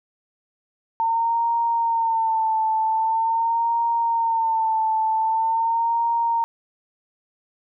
sine tone with vibrato, 905 Hz, A5, 48 cents sharp, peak -18 dBFS, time 1-6.44 s, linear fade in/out 0 ms, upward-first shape sine, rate 0.44 Hz, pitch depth 49 cents each way, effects none

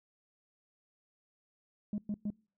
sine tone bursts, 207.7 Hz, G#3, in tune, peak -30 dBFS, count 3, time 1.93-2.303 s, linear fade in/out 2 ms, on 51 ms, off 110 ms, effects noise-tail reverb RT60 0.4 s tail -26 dB re dry + tanh soft clip ceiling -30 dBFS

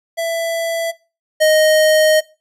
square tone pair in turn, 665 / 621.8 Hz, E5 / D#5, +15 / -1 cents, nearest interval minor second, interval 116 cents, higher first, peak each -18 / -10 dBFS, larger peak second, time 0.17-0.92 / 1.4-2.21 s, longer second, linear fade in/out 20 ms, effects noise-tail reverb RT60 0.3 s tail -20 dB re dry + resampled to 32000 Hz

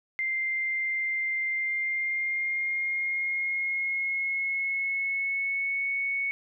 sine tone with pitch glide, 2093 to 2217 Hz, C7 to C#7, 0 to 0 cents, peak -26 dBFS, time 0.19-6.31 s, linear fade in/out 0 ms, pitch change +100 cents, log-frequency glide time 1.49-5.89 s, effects none

